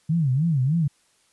sine tone with vibrato, 146.83 Hz, D3, in tune, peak -18 dBFS, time 0.09-0.88 s, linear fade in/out 10 ms, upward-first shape sine, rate 3.3 Hz, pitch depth 260 cents each way, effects white hiss -63 dBFS RMS until 1.32 s + resampled to 24000 Hz

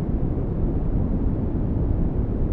pink low-pass noise, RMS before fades -22 dBFS, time 0-2.52 s, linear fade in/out 0 ms, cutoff 290 Hz, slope 12 dB/octave, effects none

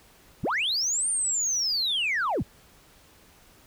sine linear two-way sweep, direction up then down, 37.43 to 9090 to 37.43 Hz, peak -22 dBFS, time 0.43-2.43 s, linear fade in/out 10 ms, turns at 1.09 s, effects tanh soft clip ceiling -21 dBFS + pink hiss -56 dBFS RMS until 3.66 s

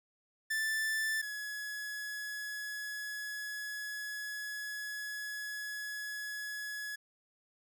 45% pulse tone pair in turn, 1763 / 1690.7 Hz, A6 / G#6, +3 / +30 cents, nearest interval minor second, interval 73 cents, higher first, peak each -31 / -38 dBFS, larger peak first, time 0.5-1.22 / 1.22-6.96 s, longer second, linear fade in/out 10 ms, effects none

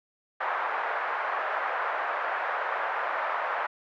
white band-pass noise, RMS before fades -30 dBFS, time 0.4-3.67 s, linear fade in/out 10 ms, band 590 to 1600 Hz, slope 24 dB/octave, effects none

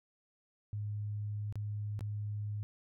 sine tone with dropouts, 104.3 Hz, G#2, 8 cents sharp, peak -35 dBFS, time 0.73-2.63 s, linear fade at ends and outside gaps 0 ms, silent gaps 1.525-1.556 / 1.992-2.008 s, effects none

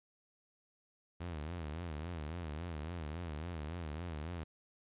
sawtooth tone with vibrato, 80.9 Hz, E2, 32 cents flat, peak -36 dBFS, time 1.2-4.44 s, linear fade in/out 10 ms, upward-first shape sine, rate 3.6 Hz, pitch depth 160 cents each way, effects resampled to 8000 Hz + 13-bit

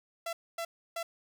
sawtooth tone bursts at uneven times, 672 Hz, E5, 33 cents sharp, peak -30 dBFS, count 3, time 0.26-0.33 / 0.58-0.65 / 0.96-1.03 s, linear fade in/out 5 ms, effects none

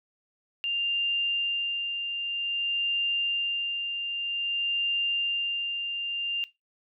sine tone with tremolo, 2794 Hz, F7, in tune, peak -24 dBFS, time 0.64-6.44 s, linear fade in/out 0 ms, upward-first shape sine, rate 0.52 Hz, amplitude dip 45%, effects noise-tail reverb RT60 0.2 s tail -18 dB re dry

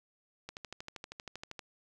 click train, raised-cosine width 0.2 ms, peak -25 dBFS, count 15, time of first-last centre 0.49-1.592 s, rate 12.7 Hz, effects 11-bit

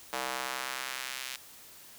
square tone with high-pass filter sweep, 64.8 Hz, C2, 16 cents flat, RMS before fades -37 dBFS, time 0.13-1.36 s, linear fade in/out 0 ms, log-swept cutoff 690 to 2600 Hz, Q 0.91, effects white hiss -52 dBFS RMS until 1.98 s

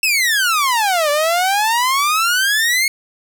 sawtooth exponential two-way sweep, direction down then up, 2684 to 575 to 2193 Hz, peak -10 dBFS, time 0.03-2.88 s, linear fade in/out 2 ms, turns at 1.1 s, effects none

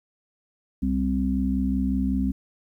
harmonic tone, 65.41 Hz, C2, in tune, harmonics 1 / 3 / 4, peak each -27 / -25 / -25 dBFS, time 0.82-2.32 s, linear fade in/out 10 ms, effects 10-bit

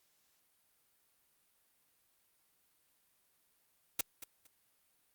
white noise with echo, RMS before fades -31 dBFS, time 3.99-4.01 s, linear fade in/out 5 ms, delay 230 ms, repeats 2, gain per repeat -14 dB, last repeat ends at 4.47 s, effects white hiss -74 dBFS RMS until 5.14 s + Opus 48 kbps

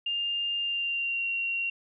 sine tone with pitch glide, 2806 to 2751 Hz, F7 to F7, +8 to -27 cents, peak -27 dBFS, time 0.06-1.7 s, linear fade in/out 5 ms, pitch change -35 cents, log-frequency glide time 0.59-1.26 s, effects none

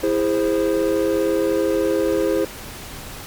triangle chord, E augmented, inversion none, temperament equal with one note detuned, 329.6 / 409.4 / 523.3 Hz, E4 / G#4 / B#4, 0 / -25 / 0 cents, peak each -19 dBFS, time 0.03-2.45 s, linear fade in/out 5 ms, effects pink hiss -35 dBFS RMS until 3.26 s + MP3 96 kbps

